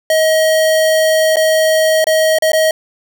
square tone with dropouts, 633 Hz, D#5, 30 cents sharp, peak -10 dBFS, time 0.1-2.71 s, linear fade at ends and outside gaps 2 ms, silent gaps 1.359-1.368 / 2.043-2.069 / 2.386-2.422 / 2.519-2.532 s, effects none

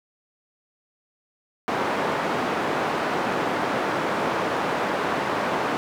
white band-pass noise, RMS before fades -25 dBFS, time 1.68-5.77 s, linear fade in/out 0 ms, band 190 to 1100 Hz, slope 12 dB/octave, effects none

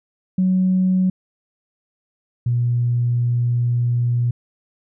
sine tone pair in turn, 185.7 / 120.58 Hz, F#3 / B2, +7 / -41 cents, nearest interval perfect fifth, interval 748 cents, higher first, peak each -13 / -15 dBFS, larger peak first, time 0.38-1.1 / 2.46-4.31 s, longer second, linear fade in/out 5 ms, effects tanh soft clip ceiling -9 dBFS

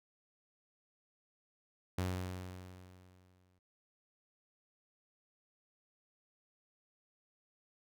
sawtooth tone with exponential decay, 91.7 Hz, F#2, 15 cents flat, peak -29 dBFS, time 1.98-3.59 s, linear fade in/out 5 ms, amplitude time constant 350 ms, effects none

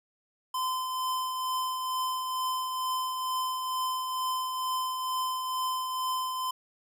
square tone with tremolo, 1027 Hz, C6, 33 cents flat, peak -28 dBFS, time 0.54-6.51 s, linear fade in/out 5 ms, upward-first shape triangle, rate 2.2 Hz, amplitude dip 40%, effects none

